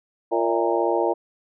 harmonic tone with a mistuned harmonic, 115.7 Hz, A#2, 13 cents flat, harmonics 3 / 4 / 5 / 6 / 7 / 8, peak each -24 / -25 / -26 / -27 / -27 / -28 dBFS, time 0.31-1.14 s, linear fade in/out 20 ms, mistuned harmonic 6, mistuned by -85 cents, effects none

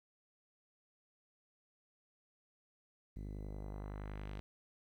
sawtooth tone with low-pass filter sweep, 50.7 Hz, G#1, 41 cents flat, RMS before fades -45 dBFS, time 3.16-4.4 s, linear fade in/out 0 ms, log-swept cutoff 260 to 3800 Hz, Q 1.1, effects 12-bit

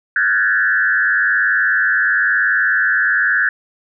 sine tone with frequency modulation, 1610 Hz, G6, 46 cents sharp, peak -12 dBFS, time 0.16-3.49 s, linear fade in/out 2 ms, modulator 101 Hz, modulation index 1.6, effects none

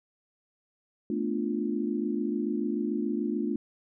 sine chord, B half-diminished seventh, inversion third, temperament equal, 220 / 246.9 / 293.7 / 349.2 Hz, A3 / B3 / D4 / F4, 0 / 0 / 0 / 0 cents, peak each -31 / -34 / -32 / -33 dBFS, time 1.1-3.56 s, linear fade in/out 2 ms, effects none

